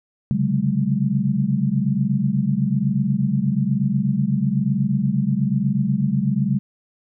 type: tone cluster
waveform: sine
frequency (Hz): 133.6 / 141.8 / 189.4 / 210.5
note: C3 / C#3 / F#3 / G#3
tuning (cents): +36 / +40 / +41 / +24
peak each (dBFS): -24 / -23 / -22 / -22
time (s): 0.31-6.59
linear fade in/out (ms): 0
effects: none